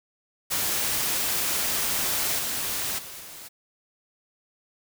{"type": "noise with level steps", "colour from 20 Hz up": "white", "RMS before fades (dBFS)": [-26, -29, -40, -42], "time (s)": [0.5, 3.49], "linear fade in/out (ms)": 20, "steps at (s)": [2.38, 2.98, 3.2], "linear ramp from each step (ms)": 10, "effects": []}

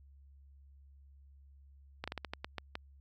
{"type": "slowing click train", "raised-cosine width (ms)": 0.3, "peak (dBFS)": -22, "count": 9, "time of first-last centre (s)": [2.04, 2.754], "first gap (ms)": 36, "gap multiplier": 1.25, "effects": ["added 69 Hz sine -56 dBFS peak until 3 s"]}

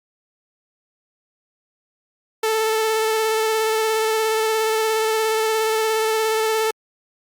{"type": "tone with vibrato", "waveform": "sawtooth", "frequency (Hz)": 440, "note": "A4", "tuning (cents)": 0, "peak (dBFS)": -14, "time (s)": [2.43, 6.71], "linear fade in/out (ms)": 5, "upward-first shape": "square", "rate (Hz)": 17, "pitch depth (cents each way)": 14, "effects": ["Opus 48 kbps"]}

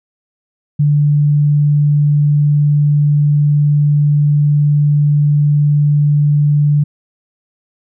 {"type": "tone", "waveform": "sine", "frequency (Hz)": 146.83, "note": "D3", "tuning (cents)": 0, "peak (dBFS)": -8, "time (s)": [0.79, 6.84], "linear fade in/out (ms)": 10, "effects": []}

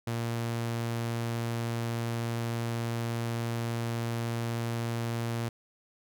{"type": "tone", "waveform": "sawtooth", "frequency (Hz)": 116.54, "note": "A#2", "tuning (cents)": 0, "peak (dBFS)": -26, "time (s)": [0.07, 5.49], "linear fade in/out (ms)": 5, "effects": []}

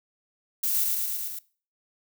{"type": "noise with echo", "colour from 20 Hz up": "violet", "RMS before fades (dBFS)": -26, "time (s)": [0.63, 0.84], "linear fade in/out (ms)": 5, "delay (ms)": 110, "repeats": 5, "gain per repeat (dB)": -2, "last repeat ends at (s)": 1.39, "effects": ["noise-tail reverb RT60 0.4 s tail -21 dB re dry"]}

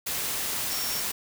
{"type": "tone in noise", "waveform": "sine", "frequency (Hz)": 5510, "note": "F8", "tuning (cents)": -24, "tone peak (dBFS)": -34, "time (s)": [0.7, 1.01], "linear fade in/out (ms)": 10, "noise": "white", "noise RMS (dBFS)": -30, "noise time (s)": [0.06, 1.12], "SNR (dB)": -7, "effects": []}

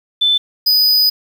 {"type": "tone pair in turn", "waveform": ["sine", "square"], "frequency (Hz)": [3520, 4978], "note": ["A7", "D#8"], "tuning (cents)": [0, 0], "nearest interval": "tritone", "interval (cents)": 600, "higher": "second", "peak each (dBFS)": -10, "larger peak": "neither", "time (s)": [[0.21, 0.38], [0.66, 1.1]], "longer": "second", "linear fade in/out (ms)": 10, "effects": ["7-bit"]}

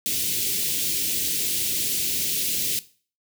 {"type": "band-stop noise", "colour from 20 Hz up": "white", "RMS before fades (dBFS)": -25, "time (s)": [0.06, 2.79], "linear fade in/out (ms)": 0, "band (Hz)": [420, 2500], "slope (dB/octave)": 24, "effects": ["noise-tail reverb RT60 0.4 s tail -17 dB re dry", "high-pass 80 Hz 12 dB/octave"]}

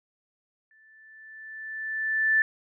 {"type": "tone with exponential growth", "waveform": "sine", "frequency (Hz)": 1760, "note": "A6", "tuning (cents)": 0, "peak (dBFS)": -17, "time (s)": [0.71, 2.42], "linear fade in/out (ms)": 1, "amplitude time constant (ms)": 370, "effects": []}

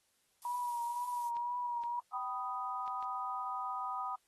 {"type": "noise", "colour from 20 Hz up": "violet", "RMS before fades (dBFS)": -49, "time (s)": [0.42, 1.29], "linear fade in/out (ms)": 0}
{"type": "tone with vibrato", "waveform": "sine", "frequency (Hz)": 962, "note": "B5", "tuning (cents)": -46, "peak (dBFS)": -34, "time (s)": [0.45, 2], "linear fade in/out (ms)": 2, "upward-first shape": "triangle", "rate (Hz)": 2, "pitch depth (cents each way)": 38}
{"type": "clicks", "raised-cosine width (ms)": 0.2, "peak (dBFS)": -37, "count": 4, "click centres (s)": [1.368, 1.837, 2.878, 3.026]}
{"type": "chord", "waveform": "sine", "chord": "G augmented", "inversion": "none", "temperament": "equal with one note detuned", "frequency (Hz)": [771.4, 987.8, 1244.5], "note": ["G5", "B5", "D#6"], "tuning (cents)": [-28, 0, 0], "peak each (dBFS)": [-42, -40, -39], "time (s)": [2.13, 4.16], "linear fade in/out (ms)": 10}
{"effects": ["white hiss -75 dBFS RMS until 4.27 s", "AAC 32 kbps"]}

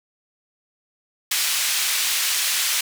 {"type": "band-pass noise", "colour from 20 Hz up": "pink", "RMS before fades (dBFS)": -22, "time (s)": [1.31, 2.81], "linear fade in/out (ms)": 5, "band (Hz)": [2400, 15000], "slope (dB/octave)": 12, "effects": []}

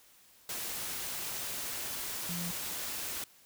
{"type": "tone in noise", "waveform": "sine", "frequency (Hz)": 173.6, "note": "F3", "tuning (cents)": -10, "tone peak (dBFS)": -37, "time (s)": [2.29, 2.51], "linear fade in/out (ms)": 2, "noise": "white", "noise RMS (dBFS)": -38, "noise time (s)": [0.49, 3.24], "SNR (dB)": -2, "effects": ["white hiss -61 dBFS RMS until 3.45 s"]}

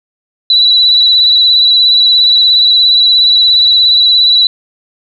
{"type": "tone with vibrato", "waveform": "sine", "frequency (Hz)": 3951, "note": "B7", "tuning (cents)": 0, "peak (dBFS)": -4, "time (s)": [0.5, 4.47], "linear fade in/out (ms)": 2, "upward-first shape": "sine", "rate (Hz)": 17, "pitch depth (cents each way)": 29, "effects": ["7-bit"]}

